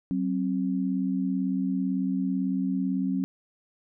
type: tone pair together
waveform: sine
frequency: 188.4 / 266.4 Hz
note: F#3 / C4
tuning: +32 / +31 cents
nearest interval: tritone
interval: 599 cents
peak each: -27 dBFS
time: 0.11-3.24 s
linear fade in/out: 0 ms
effects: none